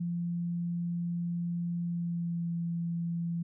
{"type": "tone with pitch glide", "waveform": "sine", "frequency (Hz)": [172.3, 169.54], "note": ["F3", "E3"], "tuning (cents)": [-23, 49], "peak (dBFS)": -30, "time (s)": [0, 3.43], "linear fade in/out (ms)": 10, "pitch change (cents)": -28, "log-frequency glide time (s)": [1.83, 2.51], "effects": []}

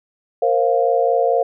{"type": "chord", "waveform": "sine", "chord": "Bb suspended second", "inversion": "none", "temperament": "equal with one note detuned", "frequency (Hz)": [466.2, 530.6, 698.5], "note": ["Bb4", "C5", "F5"], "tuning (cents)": [0, 24, 0], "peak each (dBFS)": -18, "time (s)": [0.42, 1.43], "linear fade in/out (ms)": 5, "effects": []}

